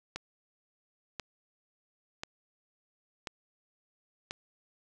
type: click train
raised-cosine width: 0.2 ms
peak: -19 dBFS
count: 5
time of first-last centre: 0.16-4.309 s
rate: 0.964 Hz
effects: none